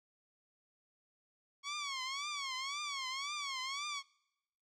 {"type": "tone with vibrato", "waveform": "10% pulse", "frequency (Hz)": 1108.7, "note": "C#6", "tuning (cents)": 0, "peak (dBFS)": -29, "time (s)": [1.63, 4.03], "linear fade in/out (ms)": 50, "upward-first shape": "triangle", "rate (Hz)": 1.9, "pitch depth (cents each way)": 150, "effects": ["noise-tail reverb RT60 0.9 s tail -25 dB re dry", "low-pass 6000 Hz 12 dB/octave"]}